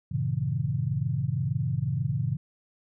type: chord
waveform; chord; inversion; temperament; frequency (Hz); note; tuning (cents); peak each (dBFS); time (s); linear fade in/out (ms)
sine; G diminished seventh; none; equal; 98 / 116.54 / 138.59 / 164.81; G2 / Bb2 / Db3 / Fb3; 0 / 0 / 0 / 0; -34 / -30 / -28 / -33; 0.11-2.37; 10
effects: none